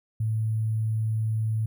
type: tone with sample-and-hold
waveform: sine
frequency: 110 Hz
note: A2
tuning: in tune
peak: -23 dBFS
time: 0.2-1.66 s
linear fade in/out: 5 ms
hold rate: 11025 Hz
effects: none